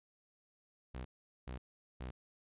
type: tone bursts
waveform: sawtooth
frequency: 63.2 Hz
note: B1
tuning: 41 cents sharp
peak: -38 dBFS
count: 3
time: 0.94-2.11 s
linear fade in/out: 10 ms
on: 110 ms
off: 420 ms
effects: resampled to 8000 Hz